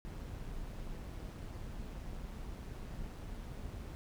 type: noise with amplitude modulation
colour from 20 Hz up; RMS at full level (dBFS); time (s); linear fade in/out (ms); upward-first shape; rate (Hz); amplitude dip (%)
brown; -42; 0.05-3.95; 0; sine; 185; 45
effects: none